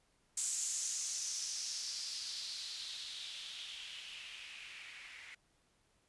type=noise with low-pass filter sweep; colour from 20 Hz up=violet; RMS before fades=-43 dBFS; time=0.37-5.35 s; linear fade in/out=5 ms; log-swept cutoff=7600 to 2100 Hz; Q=3.7; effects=pink hiss -74 dBFS RMS until 6.08 s + resampled to 24000 Hz